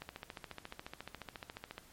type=click train; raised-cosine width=0.3 ms; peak=-27 dBFS; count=26; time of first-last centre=0.02-1.781 s; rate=14.2 Hz; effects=pink hiss -61 dBFS RMS until 1.92 s + MP3 64 kbps